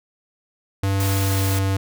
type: tone with pitch glide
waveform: square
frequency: 97.8 to 96.96 Hz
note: G2 to G2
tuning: -4 to -18 cents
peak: -19 dBFS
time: 0.83-1.77 s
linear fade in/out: 5 ms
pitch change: -14 cents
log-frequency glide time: 1.08-1.43 s
type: noise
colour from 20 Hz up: white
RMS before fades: -29 dBFS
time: 1-1.59 s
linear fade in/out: 2 ms
effects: none